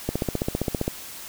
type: click train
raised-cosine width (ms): 2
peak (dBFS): -10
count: 13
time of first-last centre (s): 0.09-0.879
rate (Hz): 15.2
effects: white hiss -39 dBFS RMS until 1.28 s